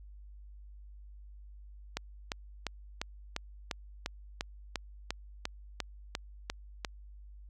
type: click train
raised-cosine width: 0.2 ms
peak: -16 dBFS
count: 15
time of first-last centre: 1.97-6.848 s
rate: 2.87 Hz
effects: added 50 Hz sine -48 dBFS peak until 7.49 s